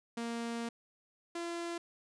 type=tone pair in turn; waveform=sawtooth; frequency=233.1 / 341 Hz; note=A#3 / F4; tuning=0 / -41 cents; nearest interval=perfect fifth; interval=659 cents; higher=second; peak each=-32 / -33 dBFS; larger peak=first; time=0.17-0.69 / 1.35-1.78 s; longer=first; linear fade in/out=5 ms; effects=resampled to 22050 Hz